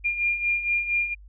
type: beating tone pair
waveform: sine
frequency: 2403 / 2407.3 Hz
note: D7 / D7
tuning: +39 / +42 cents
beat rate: 4.3 Hz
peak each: -29 / -23 dBFS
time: 0.04-1.15 s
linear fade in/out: 20 ms
effects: added 50 Hz sine -44 dBFS peak until 1.28 s